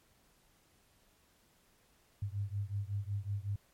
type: beating tone pair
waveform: sine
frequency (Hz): 98.6 / 104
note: G2 / G#2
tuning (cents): +11 / +3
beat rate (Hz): 5.4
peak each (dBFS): -37 / -38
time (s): 2.22-3.56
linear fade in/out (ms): 5
effects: pink hiss -69 dBFS RMS until 3.73 s + MP3 64 kbps